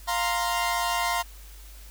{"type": "chord", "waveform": "sawtooth", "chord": "F suspended fourth", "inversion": "none", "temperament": "equal", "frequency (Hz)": [698.5, 932.3, 1046.5], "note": ["F5", "Bb5", "C6"], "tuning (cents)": [0, 0, 0], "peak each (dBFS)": -25, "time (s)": [0.07, 1.23], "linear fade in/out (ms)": 20, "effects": ["added 50 Hz sine -43 dBFS peak until 1.9 s", "white hiss -51 dBFS RMS until 1.9 s"]}